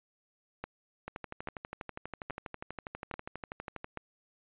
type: two click trains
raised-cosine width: 0.5 ms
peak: -24 / -22 dBFS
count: 35 / 5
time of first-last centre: 1.08-3.844 / 0.64-3.973 s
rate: 12.3 / 1.2 Hz
effects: resampled to 8000 Hz